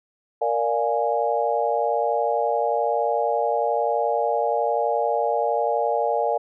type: chord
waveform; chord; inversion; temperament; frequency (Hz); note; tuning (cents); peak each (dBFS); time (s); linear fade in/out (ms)
sine; Bb dominant seventh; none; equal; 466.2 / 587.3 / 698.5 / 830.6; Bb4 / D5 / F5 / Ab5; 0 / 0 / 0 / 0; -25; 0.41-6.38; 10
effects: none